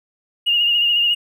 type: tone with vibrato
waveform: triangle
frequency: 2843 Hz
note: F7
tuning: 30 cents sharp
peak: -10 dBFS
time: 0.46-1.15 s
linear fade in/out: 20 ms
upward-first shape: triangle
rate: 14 Hz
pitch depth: 43 cents each way
effects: tanh soft clip ceiling -12 dBFS